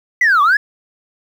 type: linear two-way sweep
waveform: sine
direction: down then up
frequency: 2029 to 1108.7 to 1740 Hz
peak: -7 dBFS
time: 0.21-0.57 s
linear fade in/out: 5 ms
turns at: 0.42 s
effects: tanh soft clip ceiling -7 dBFS + 7-bit